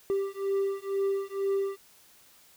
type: beating tone pair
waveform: triangle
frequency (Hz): 392 / 394.1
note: G4 / G4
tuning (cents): 0 / +9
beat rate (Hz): 2.1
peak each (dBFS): -28 / -28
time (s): 0.1-1.77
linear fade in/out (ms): 0
effects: white hiss -58 dBFS RMS until 2.56 s